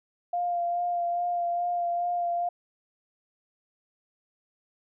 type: tone with vibrato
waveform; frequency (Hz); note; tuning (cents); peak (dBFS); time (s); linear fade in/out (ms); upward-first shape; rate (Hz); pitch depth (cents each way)
sine; 698.5; F5; 0; -25; 0.33-2.49; 5; sine; 2.4; 18
effects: none